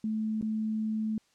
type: tone with dropouts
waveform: sine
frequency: 217.7 Hz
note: A3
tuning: 18 cents flat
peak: -28 dBFS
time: 0.04-1.18 s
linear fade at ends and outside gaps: 2 ms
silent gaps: 0.413-0.425 s
effects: white hiss -68 dBFS RMS until 1.34 s + low-pass 7000 Hz 12 dB/octave